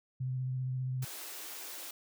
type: tone with vibrato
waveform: sine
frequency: 128.8 Hz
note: C3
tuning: 27 cents flat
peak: -32 dBFS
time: 0.2-1.05 s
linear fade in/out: 10 ms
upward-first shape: sine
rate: 15 Hz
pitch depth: 18 cents each way
type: high-pass noise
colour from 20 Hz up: white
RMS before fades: -44 dBFS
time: 1.02-1.91 s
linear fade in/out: 5 ms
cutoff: 270 Hz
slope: 96 dB/octave
effects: none